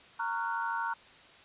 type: chord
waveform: sine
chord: Gb major seventh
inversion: first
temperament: just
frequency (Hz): 925 / 1110 / 1387.5 / 1480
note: Bb5 / Db6 / F6 / Gb6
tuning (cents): -14 / +2 / -12 / 0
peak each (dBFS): -33 / -39 / -38 / -37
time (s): 0.19-0.94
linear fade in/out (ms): 10
effects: white hiss -55 dBFS RMS until 1.44 s + resampled to 8000 Hz